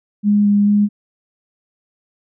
sine tone with pitch steps, 206.3 / 204.1 / 206.2 Hz, G#3 / G#3 / G#3, -11 / -30 / -12 cents, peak -10 dBFS, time 0.23-0.89 s, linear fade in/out 50 ms, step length 220 ms, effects none

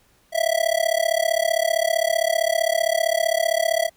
square tone with amplitude modulation, 658 Hz, E5, 3 cents flat, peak -15 dBFS, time 0.32-3.9 s, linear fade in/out 50 ms, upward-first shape sine, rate 35.4 Hz, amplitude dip 100%, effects pink hiss -60 dBFS RMS until 3.96 s

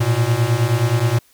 square beating tone pair, 112.5 / 122 Hz, A2 / B2, +39 / -21 cents, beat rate 9.5 Hz, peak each -19 / -18 dBFS, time 0-1.19 s, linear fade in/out 10 ms, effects white hiss -55 dBFS RMS until 1.33 s

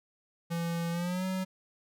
square tone with pitch glide, 168.8 to 187.3 Hz, E3 to F#3, +41 to +21 cents, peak -31 dBFS, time 0.5-1.45 s, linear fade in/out 20 ms, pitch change +180 cents, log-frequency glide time 0.91-1.25 s, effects none

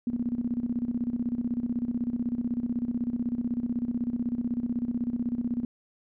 sine tone with tremolo, 240 Hz, B3, 49 cents flat, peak -24 dBFS, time 0.07-5.65 s, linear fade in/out 2 ms, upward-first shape square, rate 16 Hz, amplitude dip 75%, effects none

